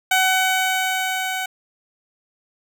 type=tone with level ramp; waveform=15% pulse; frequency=752 Hz; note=F#5; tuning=28 cents sharp; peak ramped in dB=-8 to -17 dBFS; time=0.11-1.46 s; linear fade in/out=5 ms; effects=none